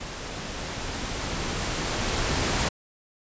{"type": "noise with level ramp", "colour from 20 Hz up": "pink", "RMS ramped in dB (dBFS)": [-36, -24], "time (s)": [0, 2.69], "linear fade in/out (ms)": 10, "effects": ["resampled to 16000 Hz"]}